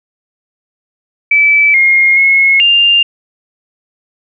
sine tone with pitch steps, 2309 / 2138 / 2173 / 2798 Hz, D7 / C7 / C#7 / F7, -30 / +37 / -35 / +3 cents, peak -5 dBFS, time 1.31-3.03 s, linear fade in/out 5 ms, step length 430 ms, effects none

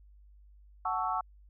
sine chord, F# minor seventh, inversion none, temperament equal with one note detuned, 740 / 880 / 1116.4 / 1318.5 Hz, F#5 / A5 / C#6 / E6, 0 / 0 / +12 / 0 cents, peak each -34 / -35 / -34 / -35 dBFS, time 0.85-1.21 s, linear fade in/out 5 ms, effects added 50 Hz sine -54 dBFS peak until 1.49 s

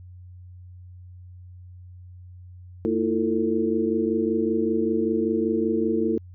sine tone cluster, 226.1 / 321.2 / 346.4 / 447.2 Hz, A3 / E4 / F4 / A4, +47 / -45 / -14 / +28 cents, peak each -26 dBFS, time 2.85-6.18 s, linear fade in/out 0 ms, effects added 90 Hz sine -41 dBFS peak until 6.34 s

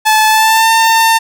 sawtooth tone with pitch glide, 867 to 902.3 Hz, A5 to A5, -26 to +43 cents, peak -3 dBFS, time 0.05-1.19 s, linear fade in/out 20 ms, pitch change +69 cents, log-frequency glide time 0.27-0.7 s, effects none

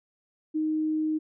sine tone, 311.1 Hz, D#4, in tune, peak -24 dBFS, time 0.54-1.19 s, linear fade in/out 20 ms, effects none

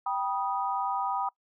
sine chord, G augmented, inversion none, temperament equal with one note detuned, 784 / 973.6 / 1244.5 Hz, G5 / B5 / D#6, 0 / -25 / 0 cents, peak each -31 / -31 / -33 dBFS, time 0.06-1.29 s, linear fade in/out 5 ms, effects noise-tail reverb RT60 0.1 s tail -24 dB re dry

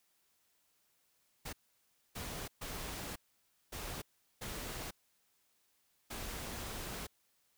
pink noise bursts at uneven times, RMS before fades -43 dBFS, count 6, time 1.45-1.53 / 2.15-2.48 / 2.61-3.16 / 3.72-4.02 / 4.41-4.91 / 6.1-7.07 s, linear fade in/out 10 ms, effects white hiss -75 dBFS RMS until 7.57 s

